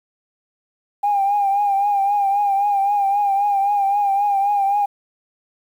sine tone with vibrato, 804 Hz, G5, 44 cents sharp, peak -14 dBFS, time 1.03-4.86 s, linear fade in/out 10 ms, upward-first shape triangle, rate 3.8 Hz, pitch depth 58 cents each way, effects tanh soft clip ceiling -10 dBFS + 8-bit

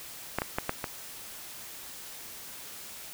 clicks, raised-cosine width 0.5 ms, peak -12 / -14 / -12 / -12 / -16 dBFS, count 5, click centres 0.386 / 0.419 / 0.585 / 0.694 / 0.842 s, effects white hiss -44 dBFS RMS until 3.13 s

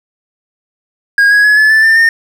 triangle tone with pitch steps, 1632 / 1662.4 / 1693.5 / 1725.1 / 1757.2 / 1790 / 1823.4 Hz, G#6 / G#6 / G#6 / A6 / A6 / A6 / A#6, -31 / +1 / +33 / -35 / -3 / +29 / -39 cents, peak -3 dBFS, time 1.18-2.09 s, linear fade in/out 2 ms, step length 130 ms, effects none

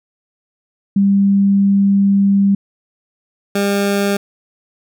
sine / 20% pulse tone pair in turn, 198.2 / 200.5 Hz, G3 / G3, +19 / +39 cents, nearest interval unison, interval 20 cents, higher second, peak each -9 dBFS, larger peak neither, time 0.96-2.55 / 3.55-4.17 s, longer first, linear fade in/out 5 ms, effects none

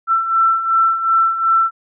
sine beating tone pair, 1337 / 1339.7 Hz, E6 / E6, +24 / +28 cents, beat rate 2.7 Hz, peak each -19 / -13 dBFS, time 0.07-1.71 s, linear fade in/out 50 ms, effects none

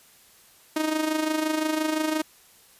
sawtooth tone with amplitude modulation, 311.5 Hz, D#4, 2 cents sharp, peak -17 dBFS, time 0.76-2.22 s, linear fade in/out 5 ms, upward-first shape sine, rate 25.8 Hz, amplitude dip 60%, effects white hiss -55 dBFS RMS until 2.79 s + resampled to 32000 Hz

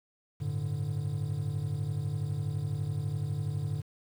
triangle chord, G suspended second, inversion none, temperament equal, 98 / 110 / 146.83 Hz, G2 / A2 / D3, 0 / 0 / 0 cents, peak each -34 / -33 / -31 dBFS, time 0.4-3.82 s, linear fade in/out 20 ms, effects 9-bit

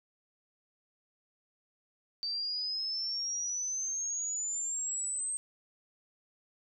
sine exponential sweep, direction up, 4612 to 8372 Hz, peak -32 dBFS, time 2.23-5.37 s, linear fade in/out 0 ms, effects none

